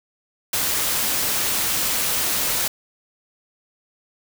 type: noise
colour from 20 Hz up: white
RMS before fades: -22 dBFS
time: 0.53-2.68 s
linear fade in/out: 5 ms
effects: none